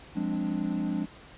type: chord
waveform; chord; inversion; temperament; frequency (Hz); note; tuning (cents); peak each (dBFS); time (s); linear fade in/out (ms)
triangle; D half-diminished seventh; first; equal with one note detuned; 177.77 / 207.7 / 261.6 / 293.7; F3 / Ab3 / C4 / D4; +31 / 0 / 0 / 0; -31 / -30 / -33 / -30; 0.15-1.06; 20
effects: pink hiss -50 dBFS RMS until 1.37 s + resampled to 8000 Hz